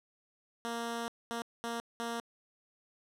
10% pulse tone bursts at uneven times, 233.1 Hz, A#3, in tune, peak -27 dBFS, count 4, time 0.65-1.08 / 1.31-1.42 / 1.64-1.8 / 2-2.2 s, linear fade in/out 0 ms, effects low-pass 12000 Hz 12 dB/octave

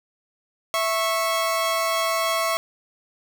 sawtooth tone pair together, 659.3 / 1099.9 Hz, E5 / C#6, 0 / -14 cents, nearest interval major sixth, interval 886 cents, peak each -20 dBFS, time 0.74-2.57 s, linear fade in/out 0 ms, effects none

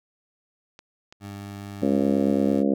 clicks, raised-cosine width 0.2 ms, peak -27 dBFS, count 2, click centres 0.791 / 1.125 s
20% pulse tone, 100.5 Hz, G2, 44 cents sharp, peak -30 dBFS, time 1.2-2.64 s, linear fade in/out 50 ms
harmonic tone, 68.9 Hz, C#2, 10 cents flat, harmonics 3 / 4 / 5 / 6 / 7 / 8 / 9 / 10, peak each -23 / -23 / -28 / -33 / -29 / -29 / -40 / -39 dBFS, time 1.82-2.74 s, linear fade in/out 5 ms
effects none

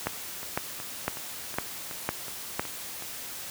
two click trains, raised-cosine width 0.5 ms, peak -11 / -24 dBFS, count 6 / 9, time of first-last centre 0.07-2.595 / 0.06-3.023 s, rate 1.98 / 2.7 Hz, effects white hiss -39 dBFS RMS until 3.5 s + high-pass 60 Hz 12 dB/octave

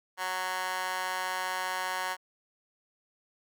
15% pulse tone with high-pass filter, 185 Hz, F#3, in tune, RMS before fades -33 dBFS, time 0.17-2.17 s, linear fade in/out 50 ms, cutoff 1100 Hz, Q 4, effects none

